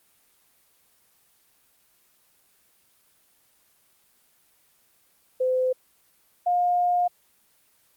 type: tone pair in turn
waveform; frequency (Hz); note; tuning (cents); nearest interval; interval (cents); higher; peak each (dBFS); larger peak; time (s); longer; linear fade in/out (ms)
sine; 512 / 710.7; C5 / F5; -38 / +30; tritone; 568; second; -20 / -19; second; 5.4-5.73 / 6.46-7.08; second; 10
effects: white hiss -63 dBFS RMS until 7.96 s + Opus 24 kbps